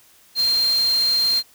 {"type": "tone in noise", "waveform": "sine", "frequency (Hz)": 4186, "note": "C8", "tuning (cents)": 0, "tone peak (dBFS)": -16, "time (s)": [0.35, 1.43], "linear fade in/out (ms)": 50, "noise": "white", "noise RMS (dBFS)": -32, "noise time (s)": [0.35, 1.43], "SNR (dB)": 13, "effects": ["white hiss -53 dBFS RMS until 1.54 s"]}